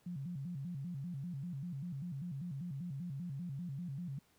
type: tone with vibrato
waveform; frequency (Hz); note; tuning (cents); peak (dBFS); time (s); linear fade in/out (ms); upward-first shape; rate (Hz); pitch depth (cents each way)
sine; 155.56; D#3; 0; -39; 0.06-4.19; 5; square; 5.1; 220
effects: pink hiss -71 dBFS RMS until 4.38 s + high-pass 60 Hz 12 dB/octave